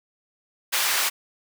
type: high-pass noise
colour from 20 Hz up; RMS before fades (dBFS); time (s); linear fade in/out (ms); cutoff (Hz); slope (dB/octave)
pink; -23; 0.72-1.1; 20; 1200; 12
effects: none